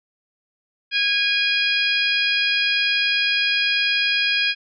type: harmonic tone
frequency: 821 Hz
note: G#5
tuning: 20 cents flat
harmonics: 2 / 3 / 4 / 5 / 6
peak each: -24 / -21 / -23 / -30 / -26 dBFS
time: 0.91-4.55 s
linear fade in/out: 50 ms
effects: none